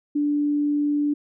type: tone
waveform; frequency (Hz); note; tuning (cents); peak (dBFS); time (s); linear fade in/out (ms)
sine; 292.5; D4; -7; -19; 0.15-1.14; 10
effects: none